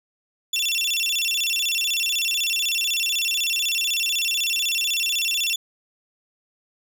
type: tone with vibrato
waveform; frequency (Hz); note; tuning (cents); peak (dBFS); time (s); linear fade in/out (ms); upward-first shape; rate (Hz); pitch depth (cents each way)
30% pulse; 3071; G7; -36; -18; 0.53-5.56; 5; square; 16; 210
effects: none